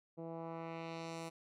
10% pulse tone with low-pass filter sweep, 164.81 Hz, E3, in tune, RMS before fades -45 dBFS, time 0.17-1.3 s, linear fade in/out 20 ms, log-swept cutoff 490 to 11000 Hz, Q 1.1, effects none

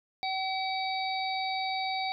harmonic tone, 762 Hz, G5, 49 cents flat, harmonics 1 / 3 / 5 / 6, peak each -31 / -36 / -38 / -39 dBFS, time 0.23-2.12 s, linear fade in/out 0 ms, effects none

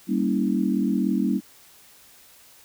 sine chord, G diminished seventh, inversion none, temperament equal with one note detuned, 196 / 233.1 / 277.2 / 323.2 Hz, G3 / Bb3 / Db4 / Fb4, 0 / 0 / 0 / -34 cents, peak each -24 / -25 / -26 / -28 dBFS, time 0.07-1.41 s, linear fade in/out 50 ms, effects white hiss -52 dBFS RMS until 2.64 s

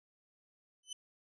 20% pulse tone with exponential growth, 3024 Hz, F#7, 37 cents sharp, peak -32 dBFS, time 0.83-0.93 s, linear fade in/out 5 ms, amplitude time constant 20 ms, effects resampled to 22050 Hz

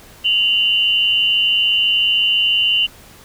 sine tone pair together, 2794 / 3008 Hz, F7 / F#7, 0 / +28 cents, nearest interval minor second, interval 128 cents, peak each -15 / -16 dBFS, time 0.24-2.87 s, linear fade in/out 20 ms, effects pink hiss -43 dBFS RMS until 3.24 s

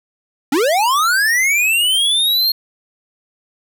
square linear sweep, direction up, 252.7 to 4279 Hz, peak -13 dBFS, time 0.52-2.52 s, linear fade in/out 5 ms, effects none

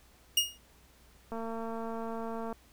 sawtooth tone with exponential decay, 2857 Hz, F7, 39 cents sharp, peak -17 dBFS, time 0.37-0.58 s, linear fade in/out 5 ms, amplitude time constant 44 ms
click train, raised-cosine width 1 ms, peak -26 dBFS, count 275, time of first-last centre 1.32-2.527 s, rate 227 Hz
effects added 60 Hz sine -62 dBFS peak until 2.72 s + pink hiss -62 dBFS RMS until 2.72 s

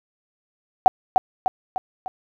sine tone with echo, 752 Hz, F#5, 28 cents sharp, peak -6 dBFS, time 0.86-0.88 s, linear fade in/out 0 ms, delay 300 ms, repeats 4, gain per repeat -5 dB, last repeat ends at 2.08 s, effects none

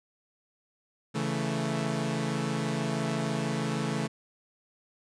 sawtooth chord, A major, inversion first, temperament equal, 138.59 / 164.81 / 220 Hz, C#3 / E3 / A3, 0 / 0 / 0 cents, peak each -29 / -29 / -28 dBFS, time 1.14-4.08 s, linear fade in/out 20 ms, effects resampled to 22050 Hz

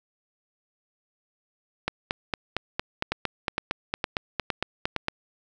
two click trains, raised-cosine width 0.3 ms, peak -9 / -9 dBFS, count 5 / 15, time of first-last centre 3.12-4.963 / 1.88-5.084 s, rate 2.17 / 4.37 Hz, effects none

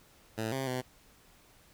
10% pulse tone with pitch steps, 110.9 / 133.5 / 127.2 Hz, A2 / C3 / C3, +14 / +35 / -48 cents, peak -24 dBFS, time 0.37-0.82 s, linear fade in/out 20 ms, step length 150 ms, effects pink hiss -61 dBFS RMS until 1.73 s

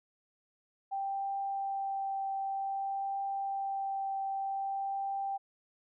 sine tone with vibrato, 784 Hz, G5, in tune, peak -32 dBFS, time 0.91-5.38 s, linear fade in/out 20 ms, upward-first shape triangle, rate 0.53 Hz, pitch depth 9 cents each way, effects none

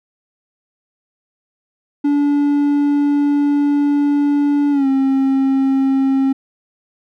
triangle tone with pitch glide, 288.2 to 268.9 Hz, D4 to C4, -33 to +47 cents, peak -10 dBFS, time 2.04-6.33 s, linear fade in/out 10 ms, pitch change -120 cents, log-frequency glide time 4.71-4.87 s, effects none

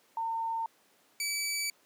sine / 15% pulse tone pair in turn, 908 / 2299 Hz, A#5 / D7, -46 / -37 cents, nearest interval octave + major third, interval 1609 cents, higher second, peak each -30 / -24 dBFS, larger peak second, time 0.17-0.66 / 1.2-1.7 s, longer second, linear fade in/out 2 ms, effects pink hiss -65 dBFS RMS until 1.85 s + high-pass 300 Hz 12 dB/octave

